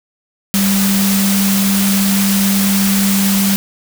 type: tone in noise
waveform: sine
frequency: 196.6 Hz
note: G3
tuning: 5 cents sharp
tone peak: -12 dBFS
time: 0.54-3.56 s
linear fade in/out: 0 ms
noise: white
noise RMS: -18 dBFS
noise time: 0.54-3.56 s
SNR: +3 dB
effects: none